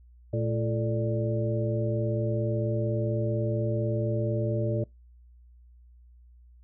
sine tone cluster, 114.5 / 218.8 / 339.3 / 437.1 / 585 Hz, A#2 / A3 / F4 / A4 / D5, -31 / -9 / -50 / -11 / -7 cents, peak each -27 / -36 / -34 / -35 / -32 dBFS, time 0.33-4.84 s, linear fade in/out 5 ms, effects noise-tail reverb RT60 0.2 s tail -26 dB re dry + added 60 Hz sine -51 dBFS peak until 6.63 s

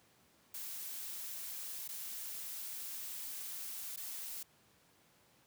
blue noise with dropouts, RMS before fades -44 dBFS, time 0.54-4.43 s, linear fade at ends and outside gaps 5 ms, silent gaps 1.879-1.888 / 3.962-3.972 s, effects pink hiss -68 dBFS RMS until 5.46 s + high-pass 100 Hz 12 dB/octave

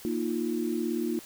sine chord, Bb suspended fourth, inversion none, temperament equal, 233.1 / 311.1 / 349.2 Hz, Bb3 / Eb4 / F4, 0 / 0 / 0 cents, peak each -31 / -32 / -31 dBFS, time 0.05-1.19 s, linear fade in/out 0 ms, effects white hiss -48 dBFS RMS until 1.25 s

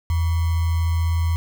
sine tone with sample-and-hold, 83.1 Hz, E2, 15 cents sharp, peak -17 dBFS, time 0.1-1.36 s, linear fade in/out 0 ms, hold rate 1050 Hz, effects none

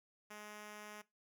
5% pulse tone, 210.1 Hz, G#3, 20 cents sharp, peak -38 dBFS, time 0.3-1.02 s, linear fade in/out 10 ms, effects noise-tail reverb RT60 0.2 s tail -19 dB re dry

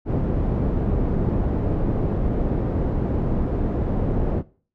pink low-pass noise, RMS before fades -22 dBFS, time 0.05-4.43 s, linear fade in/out 50 ms, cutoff 450 Hz, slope 12 dB/octave, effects noise-tail reverb RT60 0.4 s tail -19 dB re dry

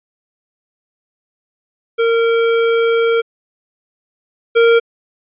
square tone pair in turn, 460.2 / 463.4 Hz, A#4 / A#4, -22 / -10 cents, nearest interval unison, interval 12 cents, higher second, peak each -12 / -8 dBFS, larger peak second, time 1.98-3.22 / 4.55-4.8 s, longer first, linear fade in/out 20 ms, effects resampled to 8000 Hz

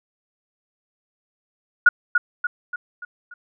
sine tone with echo, 1444 Hz, F#6, 43 cents flat, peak -7 dBFS, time 1.86-1.89 s, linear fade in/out 5 ms, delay 290 ms, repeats 5, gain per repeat -6 dB, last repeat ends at 3.34 s, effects none

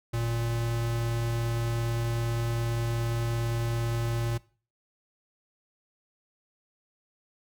square tone pair together, 51.33 / 116.54 Hz, G#1 / A#2, -20 / 0 cents, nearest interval octave + major second, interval 1420 cents, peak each -37 / -28 dBFS, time 0.13-4.38 s, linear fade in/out 10 ms, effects noise-tail reverb RT60 0.4 s tail -21 dB re dry

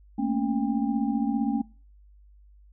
sine tone cluster, 219.6 / 234.9 / 277 / 800 Hz, A3 / A#3 / C#4 / G5, -3 / +13 / -1 / +35 cents, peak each -28 / -29 / -27 / -36 dBFS, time 0.18-1.62 s, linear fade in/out 10 ms, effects noise-tail reverb RT60 0.4 s tail -23 dB re dry + added 50 Hz sine -51 dBFS peak until 2.72 s

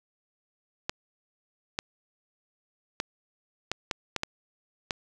clicks, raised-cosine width 0.2 ms, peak -11 dBFS, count 8, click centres 0.895 / 1.789 / 3.001 / 3.716 / 3.912 / 4.163 / 4.234 / 4.908 s, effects none

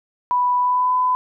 sine tone with pitch glide, 987.8 to 1005.1 Hz, B5 to B5, 0 to +30 cents, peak -15 dBFS, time 0.31-1.15 s, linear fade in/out 0 ms, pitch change +30 cents, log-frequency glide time 0.58-0.94 s, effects none

